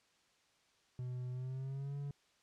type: tone with pitch glide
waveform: triangle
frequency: 125.2 to 142.17 Hz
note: B2 to C#3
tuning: +24 to +44 cents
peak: -37 dBFS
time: 0.99-2.11 s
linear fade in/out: 2 ms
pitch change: +220 cents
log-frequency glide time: 1.31-1.97 s
effects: white hiss -72 dBFS RMS until 2.42 s + low-pass 6000 Hz 12 dB/octave